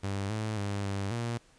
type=tone with pitch steps; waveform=sawtooth; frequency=98.8 / 108.5 / 100.8 / 98.9 / 117.6 Hz; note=G2 / A2 / G2 / G2 / A#2; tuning=+14 / -24 / +49 / +16 / +16 cents; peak=-27 dBFS; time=0.03-1.38 s; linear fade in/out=10 ms; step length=270 ms; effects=pink hiss -62 dBFS RMS until 1.58 s + resampled to 22050 Hz